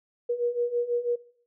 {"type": "beating tone pair", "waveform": "sine", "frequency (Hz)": [476.4, 482.5], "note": ["A#4", "B4"], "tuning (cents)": [38, -40], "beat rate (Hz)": 6.1, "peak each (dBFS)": [-30, -26], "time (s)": [0.29, 1.16], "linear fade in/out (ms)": 10, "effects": ["noise-tail reverb RT60 0.5 s tail -19 dB re dry"]}